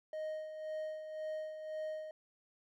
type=tone with tremolo; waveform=triangle; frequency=622.3 Hz; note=D#5; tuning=in tune; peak=-35 dBFS; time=0.13-2.11 s; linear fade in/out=2 ms; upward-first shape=sine; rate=1.9 Hz; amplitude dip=55%; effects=none